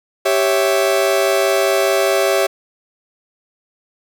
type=chord; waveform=40% pulse; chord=C# diminished; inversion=second; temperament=equal; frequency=392 / 554.4 / 659.3 Hz; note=G4 / C#5 / E5; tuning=0 / 0 / 0 cents; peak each=-17 dBFS; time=0.25-2.47 s; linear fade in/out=10 ms; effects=none